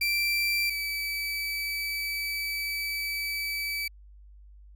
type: tone pair in turn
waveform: 30% pulse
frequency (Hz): 2349 / 2301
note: D7 / D7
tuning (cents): 0 / -36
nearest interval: unison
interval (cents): 36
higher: first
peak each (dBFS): -22 / -27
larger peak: first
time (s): 0.01-0.7 / 0.7-3.88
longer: second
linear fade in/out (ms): 5
effects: added 50 Hz sine -48 dBFS peak until 4.75 s